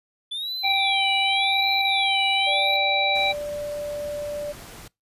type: tone with vibrato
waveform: triangle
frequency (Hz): 3443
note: A7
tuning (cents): -38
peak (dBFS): -26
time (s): 0.31-2.77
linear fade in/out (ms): 10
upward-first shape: sine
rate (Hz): 0.89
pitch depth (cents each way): 280
type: harmonic tone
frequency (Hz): 782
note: G5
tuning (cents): -4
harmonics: 1 / 3 / 5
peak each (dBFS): -24 / -24 / -24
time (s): 0.63-3.33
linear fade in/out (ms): 20
type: tone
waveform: sine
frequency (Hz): 587.3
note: D5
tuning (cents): 0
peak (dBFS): -27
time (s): 2.46-4.53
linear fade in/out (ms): 20
type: noise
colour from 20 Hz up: pink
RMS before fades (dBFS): -42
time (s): 3.15-4.88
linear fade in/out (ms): 5
effects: noise-tail reverb RT60 0.2 s tail -24 dB re dry + resampled to 32000 Hz